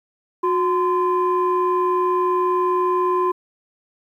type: tone pair together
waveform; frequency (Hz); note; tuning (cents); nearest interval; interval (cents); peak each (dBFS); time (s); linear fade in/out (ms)
sine; 363.9 / 1029.3; F#4 / C6; -29 / -29; octave + tritone; 1800; -18; 0.43-3.32; 10
effects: tanh soft clip ceiling -11 dBFS + 9-bit